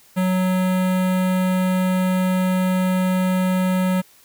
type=tone with notch filter; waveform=square; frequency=184.9 Hz; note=F#3; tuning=1 cent flat; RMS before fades=-19 dBFS; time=0.16-4.02 s; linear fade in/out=20 ms; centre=5300 Hz; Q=0.86; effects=white hiss -52 dBFS RMS until 4.24 s